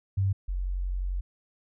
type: tone pair in turn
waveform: sine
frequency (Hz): 97.3 / 45.71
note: G2 / F#1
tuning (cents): -12 / -20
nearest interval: octave + minor second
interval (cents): 1308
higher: first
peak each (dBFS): -22 / -27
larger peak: first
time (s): 0.17-0.33 / 0.48-1.21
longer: second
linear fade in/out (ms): 10
effects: none